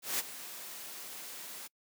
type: noise with ADSR envelope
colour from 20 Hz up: white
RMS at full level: -31 dBFS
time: 0.02-1.68 s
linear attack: 170 ms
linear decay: 26 ms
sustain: -14 dB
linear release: 17 ms
effects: noise-tail reverb RT60 0.1 s tail -26 dB re dry + high-pass 200 Hz 12 dB/octave